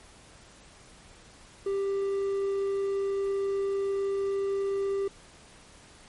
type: tone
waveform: triangle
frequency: 394.2 Hz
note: G4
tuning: 10 cents sharp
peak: -24 dBFS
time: 1.66-5.08 s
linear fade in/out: 5 ms
effects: pink hiss -53 dBFS RMS until 6.08 s + MP3 48 kbps